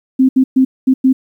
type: tone bursts at uneven times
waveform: sine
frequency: 261.6 Hz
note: C4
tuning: in tune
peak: -6 dBFS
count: 5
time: 0.19-0.29 / 0.36-0.44 / 0.56-0.65 / 0.87-0.94 / 1.04-1.13 s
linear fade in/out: 10 ms
effects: 8-bit